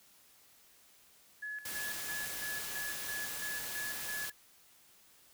sine tone with tremolo, 1700 Hz, G#6, 40 cents sharp, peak -38 dBFS, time 1.42-4.32 s, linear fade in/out 10 ms, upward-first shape square, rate 3 Hz, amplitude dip 70%
white noise, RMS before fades -41 dBFS, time 1.65-4.3 s, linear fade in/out 5 ms
effects white hiss -63 dBFS RMS until 5.33 s

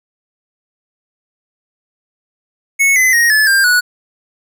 square tone with pitch steps, 2201 / 2030 / 1872.3 / 1726.9 / 1592.7 / 1469 Hz, C#7 / B6 / A#6 / A6 / G6 / F#6, -13 / +47 / +7 / -33 / +27 / -13 cents, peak -9 dBFS, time 2.79-3.81 s, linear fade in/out 20 ms, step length 170 ms, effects none

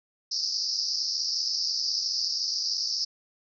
pink band-pass noise, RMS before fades -29 dBFS, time 0.31-3.05 s, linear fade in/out 10 ms, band 4700 to 5500 Hz, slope 96 dB/octave, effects none

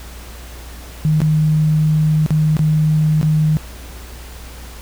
sine tone with dropouts, 154.6 Hz, D#3, 11 cents flat, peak -11 dBFS, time 1.05-3.57 s, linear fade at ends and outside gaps 0 ms, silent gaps 1.204-1.217 / 2.262-2.306 / 2.568-2.592 / 3.213-3.229 s, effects added 60 Hz sine -33 dBFS peak until 4.81 s + pink hiss -38 dBFS RMS until 4.81 s

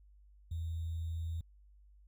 sine tone with sample-and-hold, 82.41 Hz, E2, in tune, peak -35 dBFS, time 0.51-1.41 s, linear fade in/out 5 ms, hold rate 3675 Hz, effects added 50 Hz sine -58 dBFS peak until 2.07 s

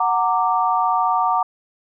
sine chord, Gb augmented, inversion none, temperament equal with one note detuned, 740 / 921.6 / 1174.7 Hz, Gb5 / Bb5 / D6, 0 / -20 / 0 cents, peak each -20 dBFS, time 0-1.43 s, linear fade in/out 5 ms, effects none

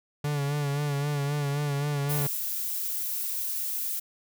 45% pulse tone with vibrato, 144 Hz, D3, 34 cents flat, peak -26 dBFS, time 0.24-2.27 s, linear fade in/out 5 ms, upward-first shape sine, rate 3.8 Hz, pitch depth 46 cents each way
violet noise, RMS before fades -31 dBFS, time 2.09-4 s, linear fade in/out 10 ms
effects none

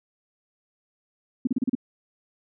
sine tone bursts, 253.2 Hz, B3, 43 cents sharp, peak -19 dBFS, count 6, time 1.45-1.752 s, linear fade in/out 5 ms, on 22 ms, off 34 ms, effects none

